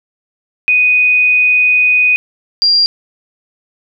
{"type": "tone pair in turn", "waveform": "sine", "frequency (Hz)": [2489, 4771], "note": ["D#7", "D8"], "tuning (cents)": [0, 26], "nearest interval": "major seventh", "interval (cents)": 1126, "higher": "second", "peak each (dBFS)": -7, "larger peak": "neither", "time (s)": [[0.68, 2.16], [2.62, 2.86]], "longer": "first", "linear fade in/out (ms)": 0, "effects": []}